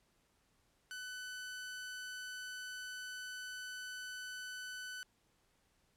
sawtooth tone, 1500 Hz, F#6, 23 cents sharp, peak -40 dBFS, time 0.91-5.03 s, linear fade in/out 0 ms, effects pink hiss -75 dBFS RMS until 5.96 s + low-pass 12000 Hz 12 dB/octave

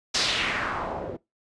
white noise with low-pass filter sweep, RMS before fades -28 dBFS, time 0.14-1.17 s, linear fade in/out 10 ms, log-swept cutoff 5500 to 410 Hz, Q 2.1, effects noise-tail reverb RT60 0.2 s tail -21 dB re dry + resampled to 22050 Hz

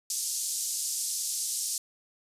pink band-pass noise, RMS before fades -32 dBFS, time 0.1-1.78 s, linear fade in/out 2 ms, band 5500 to 11000 Hz, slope 24 dB/octave, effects resampled to 32000 Hz

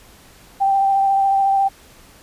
sine tone with vibrato, 784 Hz, G5, in tune, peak -13 dBFS, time 0.6-1.69 s, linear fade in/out 20 ms, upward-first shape triangle, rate 14 Hz, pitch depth 19 cents each way, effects pink hiss -47 dBFS RMS until 2.22 s + resampled to 32000 Hz

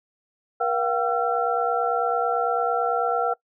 sine tone cluster, 478.6 / 699 / 768 / 1352 Hz, A#4 / F5 / G5 / E6, +46 / +1 / -36 / +43 cents, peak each -26 dBFS, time 0.6-3.34 s, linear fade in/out 10 ms, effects noise-tail reverb RT60 0.1 s tail -21 dB re dry

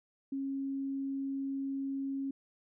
sine tone, 272.7 Hz, C#4, 28 cents flat, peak -33 dBFS, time 0.32-2.31 s, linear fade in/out 5 ms, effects none

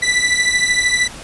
sawtooth beating tone pair, 1972 / 1985 Hz, B6 / B6, -3 / +8 cents, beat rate 13 Hz, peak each -13 dBFS, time 0.02-1.08 s, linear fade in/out 10 ms, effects pink hiss -34 dBFS RMS until 1.23 s + resampled to 24000 Hz

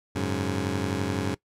15% pulse chord, F# suspended second, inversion none, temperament just, 92.5 / 104.06 / 138.75 Hz, F#2 / G#2 / C#3, 0 / +4 / +2 cents, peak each -23 / -25 / -28 dBFS, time 0.15-1.35 s, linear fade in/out 10 ms, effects noise-tail reverb RT60 0.1 s tail -21 dB re dry + low-pass 10000 Hz 12 dB/octave

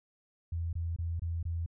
sine tone bursts, 83.9 Hz, E2, 31 cents sharp, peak -31 dBFS, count 5, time 0.52-1.662 s, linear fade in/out 5 ms, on 210 ms, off 23 ms, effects none

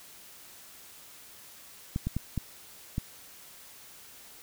clicks, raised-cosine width 5 ms, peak -17 dBFS, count 5, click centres 1.961 / 2.07 / 2.166 / 2.377 / 2.981 s, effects white hiss -51 dBFS RMS until 4.42 s

